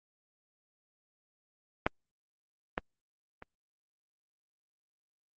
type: clicks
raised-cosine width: 0.5 ms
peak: -10 / -14 / -30 dBFS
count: 3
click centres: 1.865 / 2.779 / 3.424 s
effects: Opus 32 kbps